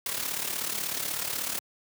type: noise with amplitude modulation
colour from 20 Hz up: white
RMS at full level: -29 dBFS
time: 0.06-1.59 s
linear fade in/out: 2 ms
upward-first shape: sine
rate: 36.3 Hz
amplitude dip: 65%
effects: high-pass 100 Hz 12 dB/octave